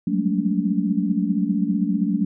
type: tone cluster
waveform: sine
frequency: 182.4 / 192.1 / 207.4 / 222.8 / 285.9 Hz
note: F#3 / G3 / G#3 / A3 / D4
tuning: -24 / -35 / -2 / +22 / -46 cents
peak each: -25 dBFS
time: 0.07-2.25 s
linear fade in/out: 5 ms
effects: none